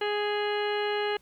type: harmonic tone with a mistuned harmonic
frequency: 415.3 Hz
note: G#4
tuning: in tune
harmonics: 1 / 2 / 3 / 4 / 5 / 6 / 7 / 8 / 10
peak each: -28 / -33 / -40 / -36 / -39 / -43 / -37 / -48 / -46 dBFS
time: 0.01-1.17 s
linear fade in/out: 5 ms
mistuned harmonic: 10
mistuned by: -16 cents
effects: pink hiss -63 dBFS RMS until 1.21 s